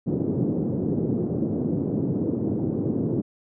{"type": "band-pass noise", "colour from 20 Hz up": "white", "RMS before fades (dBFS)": -25, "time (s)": [0.06, 3.22], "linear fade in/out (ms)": 20, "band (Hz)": [110, 360], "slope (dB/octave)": 24, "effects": []}